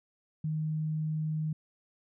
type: tone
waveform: sine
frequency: 155.56 Hz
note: D#3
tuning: in tune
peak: -29 dBFS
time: 0.44-1.53 s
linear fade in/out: 5 ms
effects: none